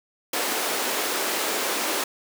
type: high-pass noise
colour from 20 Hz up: pink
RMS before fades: -26 dBFS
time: 0.33-2.04 s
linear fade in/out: 5 ms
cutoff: 310 Hz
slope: 24 dB/octave
effects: none